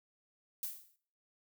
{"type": "noise with exponential decay", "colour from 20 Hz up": "violet", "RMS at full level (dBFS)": -36, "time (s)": [0.63, 0.96], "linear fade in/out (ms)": 1, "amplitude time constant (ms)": 71, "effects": ["noise-tail reverb RT60 0.5 s tail -18 dB re dry"]}